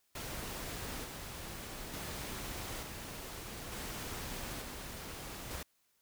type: noise with tremolo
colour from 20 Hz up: pink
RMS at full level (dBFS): -42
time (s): 0.15-5.63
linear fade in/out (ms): 5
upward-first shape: square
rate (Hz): 0.56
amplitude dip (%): 30
effects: white hiss -75 dBFS RMS until 6.01 s